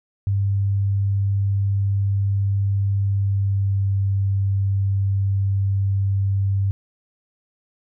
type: tone with pitch glide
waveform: sine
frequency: 99.2 to 98.17 Hz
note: G2 to G2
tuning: +21 to +3 cents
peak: -17 dBFS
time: 0.27-6.71 s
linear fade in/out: 0 ms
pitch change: -18 cents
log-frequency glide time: 3.08-3.9 s
effects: none